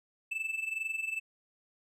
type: tone with amplitude modulation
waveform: triangle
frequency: 2637 Hz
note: E7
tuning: in tune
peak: -28 dBFS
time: 0.31-1.2 s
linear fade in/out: 10 ms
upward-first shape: sine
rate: 22.2 Hz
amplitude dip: 75%
effects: resampled to 32000 Hz